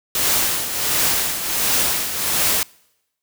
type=noise with tremolo; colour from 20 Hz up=white; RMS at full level=-17 dBFS; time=0.15-2.63 s; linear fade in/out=2 ms; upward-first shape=triangle; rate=1.4 Hz; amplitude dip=65%; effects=noise-tail reverb RT60 0.9 s tail -26 dB re dry